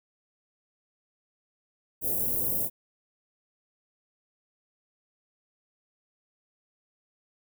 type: band-stop noise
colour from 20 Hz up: white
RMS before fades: -28 dBFS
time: 2.01-2.7 s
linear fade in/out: 50 ms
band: 560 to 12000 Hz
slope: 24 dB/octave
effects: none